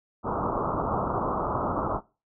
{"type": "low-pass noise", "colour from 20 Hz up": "white", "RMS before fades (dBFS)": -28, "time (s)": [0.23, 2.01], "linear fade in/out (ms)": 50, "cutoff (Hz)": 1300, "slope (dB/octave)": 96, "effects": ["noise-tail reverb RT60 0.3 s tail -20 dB re dry"]}